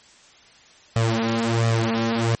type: tone with flanger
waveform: sawtooth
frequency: 114.3 Hz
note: A#2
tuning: 34 cents flat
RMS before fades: -21 dBFS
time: 0.96-2.35 s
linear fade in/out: 0 ms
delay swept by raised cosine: 1.6 to 5.1 ms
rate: 1.4 Hz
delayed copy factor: +0.95
effects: white hiss -51 dBFS RMS until 2.4 s + MP3 32 kbps